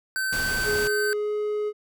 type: tone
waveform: square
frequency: 1539 Hz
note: G6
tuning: 32 cents flat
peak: -25 dBFS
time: 0.16-1.13 s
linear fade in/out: 0 ms
type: noise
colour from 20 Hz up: pink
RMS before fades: -32 dBFS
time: 0.32-0.88 s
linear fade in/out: 10 ms
type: tone with pitch glide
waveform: triangle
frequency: 418.1 to 420.5 Hz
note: G#4 to G#4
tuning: +12 to +22 cents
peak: -22 dBFS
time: 0.64-1.73 s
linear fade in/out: 50 ms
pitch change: +10 cents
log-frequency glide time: 1.16-1.32 s
effects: none